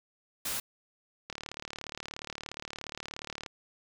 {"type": "noise", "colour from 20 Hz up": "white", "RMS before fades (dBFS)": -34, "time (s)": [0.45, 0.6], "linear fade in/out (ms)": 5}
{"type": "click train", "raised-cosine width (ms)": 0.2, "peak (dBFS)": -21, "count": 81, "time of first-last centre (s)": [1.3, 3.462], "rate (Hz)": 37}
{"effects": []}